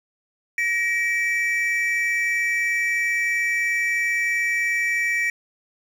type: tone pair together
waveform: triangle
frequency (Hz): 1891 / 2314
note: A#6 / D7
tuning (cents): +24 / -26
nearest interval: minor third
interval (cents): 350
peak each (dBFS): -21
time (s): 0.58-5.3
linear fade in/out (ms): 2
effects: 8-bit